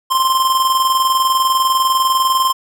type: tone with tremolo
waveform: square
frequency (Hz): 1050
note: C6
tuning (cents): +6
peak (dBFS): -11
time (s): 0.1-2.53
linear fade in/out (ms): 20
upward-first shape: square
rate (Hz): 20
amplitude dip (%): 40
effects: none